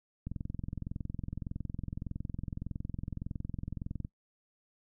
click train, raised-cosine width 5 ms, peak -25 dBFS, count 83, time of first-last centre 0.27-4.049 s, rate 21.7 Hz, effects noise-tail reverb RT60 0.1 s tail -22 dB re dry

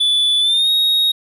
triangle tone with pitch glide, 3468 to 3760 Hz, A7 to A#7, -26 to +14 cents, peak -11 dBFS, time 0-1.12 s, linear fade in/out 10 ms, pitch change +140 cents, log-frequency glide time 0.4-0.7 s, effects none

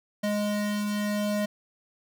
square tone pair together, 207.7 / 622.3 Hz, G#3 / D#5, 0 / 0 cents, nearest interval octave + perfect fifth, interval 1900 cents, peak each -27 / -34 dBFS, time 0.23-1.46 s, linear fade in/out 10 ms, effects none

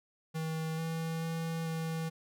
square tone with pitch steps, 160 / 163 / 164 / 162.2 Hz, D#3 / E3 / E3 / E3, +49 / -19 / -9 / -28 cents, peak -34 dBFS, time 0.34-2.1 s, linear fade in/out 20 ms, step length 440 ms, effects none

